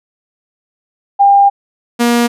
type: tone pair in turn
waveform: sine / sawtooth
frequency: 800 / 237.8 Hz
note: G5 / A#3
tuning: +35 / +35 cents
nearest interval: octave + major sixth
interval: 2100 cents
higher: first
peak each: -4 / -5 dBFS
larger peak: first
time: 1.19-1.5 / 1.99-2.28 s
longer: first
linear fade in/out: 20 ms
effects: resampled to 32000 Hz